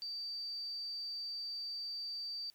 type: tone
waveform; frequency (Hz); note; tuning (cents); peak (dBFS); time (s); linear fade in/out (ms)
sine; 4639; D8; -22; -39; 0.02-2.5; 0
effects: white hiss -70 dBFS RMS until 2.54 s